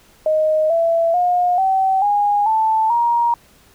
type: tone with pitch steps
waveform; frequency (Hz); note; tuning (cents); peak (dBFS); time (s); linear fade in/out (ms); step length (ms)
sine; 622.3 / 667 / 714.8 / 766.1 / 821.1 / 880.1 / 943.2; D#5 / E5 / F5 / G5 / G#5 / A5 / A#5; 0 / +20 / +40 / -40 / -20 / 0 / +20; -13; 0.26-3.34; 2; 440
effects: pink hiss -51 dBFS RMS until 3.74 s